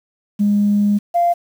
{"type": "tone pair in turn", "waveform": "sine", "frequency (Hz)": [205.2, 693], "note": ["G#3", "F5"], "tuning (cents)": [-21, -14], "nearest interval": "octave + major sixth", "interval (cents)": 2107, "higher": "second", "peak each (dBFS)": -11, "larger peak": "neither", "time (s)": [[0.39, 0.99], [1.14, 1.34]], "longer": "first", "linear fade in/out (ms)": 20, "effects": ["tanh soft clip ceiling -7 dBFS", "7-bit"]}